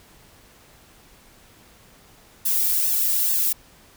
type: noise with flanger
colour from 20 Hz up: violet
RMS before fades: -21 dBFS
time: 2.45-3.53 s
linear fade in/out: 10 ms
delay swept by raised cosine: 1.1 to 2.2 ms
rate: 2.3 Hz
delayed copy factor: +0.9
effects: pink hiss -52 dBFS RMS until 3.96 s